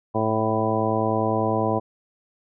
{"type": "harmonic tone with a mistuned harmonic", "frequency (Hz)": 110, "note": "A2", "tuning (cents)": 0, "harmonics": [1, 2, 3, 4, 5, 6, 7, 9], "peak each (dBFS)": [-28, -28, -28, -28, -28, -28, -28, -28], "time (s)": [0.14, 1.8], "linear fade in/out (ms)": 20, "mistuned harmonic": 1, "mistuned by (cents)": -18, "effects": []}